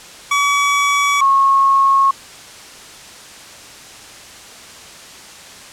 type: tone pair in turn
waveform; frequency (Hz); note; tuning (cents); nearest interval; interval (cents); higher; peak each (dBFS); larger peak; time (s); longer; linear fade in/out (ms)
25% pulse / sine; 1137 / 1091.7; C#6 / C#6; +44 / -27; minor second; 71; first; -9; neither; 0.31-1.21 / 1.21-2.11; neither; 5
effects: white hiss -37 dBFS RMS until 5.72 s + low-pass 8000 Hz 12 dB/octave